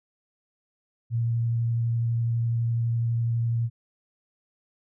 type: tone with vibrato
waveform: sine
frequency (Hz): 116.5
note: A#2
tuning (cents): -1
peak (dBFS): -22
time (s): 1.1-3.7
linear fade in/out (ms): 50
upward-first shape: square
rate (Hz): 12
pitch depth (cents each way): 8
effects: none